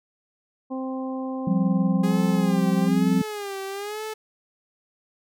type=harmonic tone; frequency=261.6 Hz; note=C4; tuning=in tune; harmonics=1 / 2 / 3 / 4; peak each=-28 / -34 / -38 / -40 dBFS; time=0.7-2.89 s; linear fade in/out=20 ms
type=chord; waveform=sine; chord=F suspended second; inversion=none; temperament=equal with one note detuned; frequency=175.42 / 196 / 261.6 Hz; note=F3 / G3 / C4; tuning=+8 / 0 / 0 cents; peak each=-22 dBFS; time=1.47-3.22 s; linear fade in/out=5 ms
type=tone with vibrato; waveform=sawtooth; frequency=410.5 Hz; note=G#4; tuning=20 cents flat; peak=-26 dBFS; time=2.03-4.14 s; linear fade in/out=10 ms; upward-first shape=sine; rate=1.1 Hz; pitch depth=100 cents each way
effects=none